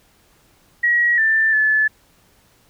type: tone with pitch steps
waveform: sine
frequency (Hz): 1908 / 1776 / 1732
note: A#6 / A6 / A6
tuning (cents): +40 / +16 / -28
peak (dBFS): -13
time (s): 0.83-1.88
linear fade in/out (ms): 10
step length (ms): 350
effects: pink hiss -56 dBFS RMS until 2.69 s